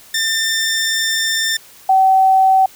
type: tone pair in turn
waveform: 15% pulse / sine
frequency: 1794 / 763.9 Hz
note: A6 / G5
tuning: +33 / -45 cents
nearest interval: octave + minor third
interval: 1478 cents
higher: first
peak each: -9 / -8 dBFS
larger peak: second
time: 0.14-1.57 / 1.89-2.66 s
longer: first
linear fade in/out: 5 ms
effects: white hiss -43 dBFS RMS until 2.75 s